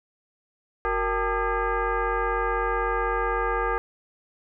sine tone with frequency modulation, 370 Hz, F#4, in tune, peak -22 dBFS, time 0.85-3.78 s, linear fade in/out 0 ms, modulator 418 Hz, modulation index 3.1, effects none

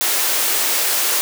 white high-pass noise, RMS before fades -18 dBFS, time 0.01-1.21 s, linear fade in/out 0 ms, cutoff 320 Hz, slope 24 dB/octave, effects none

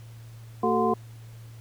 sine tone cluster, 224.9 / 377.7 / 444.1 / 724 / 1034 Hz, A3 / F#4 / A4 / F#5 / C6, +38 / +36 / +16 / -38 / -21 cents, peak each -27 dBFS, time 0.63-0.94 s, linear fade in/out 5 ms, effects added 114 Hz sine -42 dBFS peak until 1.6 s + pink hiss -56 dBFS RMS until 1.6 s

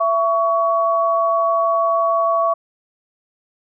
sine tone pair together, 668 / 1123.4 Hz, E5 / C#6, +23 / +23 cents, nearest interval major sixth, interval 900 cents, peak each -17 dBFS, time 0-2.54 s, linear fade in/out 10 ms, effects none

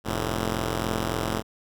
5% pulse tone pair together, 43.57 / 110 Hz, F1 / A2, -3 / 0 cents, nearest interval octave + major third, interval 1603 cents, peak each -17 dBFS, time 0.04-1.43 s, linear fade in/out 50 ms, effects none

